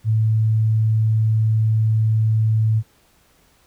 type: tone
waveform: sine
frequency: 110 Hz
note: A2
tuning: in tune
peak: -14 dBFS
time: 0.04-2.83 s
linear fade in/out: 50 ms
effects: pink hiss -57 dBFS RMS until 3.66 s